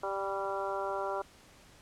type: harmonic tone with a mistuned harmonic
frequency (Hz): 196.1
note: G3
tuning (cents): +1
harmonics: 2 / 3 / 4 / 5 / 6 / 7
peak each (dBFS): -38 / -37 / -39 / -39 / -43 / -41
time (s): 0.03-1.22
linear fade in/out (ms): 5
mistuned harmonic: 6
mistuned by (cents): -21
effects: pink hiss -58 dBFS RMS until 1.81 s + low-pass 10000 Hz 12 dB/octave